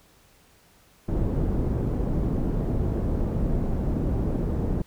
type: low-pass noise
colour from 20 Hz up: pink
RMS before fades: -25 dBFS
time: 1.08-4.82 s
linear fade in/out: 5 ms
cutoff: 370 Hz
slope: 12 dB/octave
effects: pink hiss -58 dBFS RMS until 4.86 s